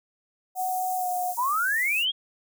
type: tone with pitch glide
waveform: sine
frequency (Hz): 740 to 724.8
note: F#5 to F#5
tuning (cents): 0 to -36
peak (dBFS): -25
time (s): 0.55-1.35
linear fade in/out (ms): 50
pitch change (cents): -36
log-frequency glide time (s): 0.96-1.08
type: high-pass noise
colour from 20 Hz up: white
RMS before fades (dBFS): -37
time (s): 0.55-2.06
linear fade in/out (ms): 50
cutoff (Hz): 6900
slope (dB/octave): 24
type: exponential sweep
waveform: sine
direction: up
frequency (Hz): 921 to 3340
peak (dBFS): -22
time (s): 1.37-2.12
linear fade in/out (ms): 20
effects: none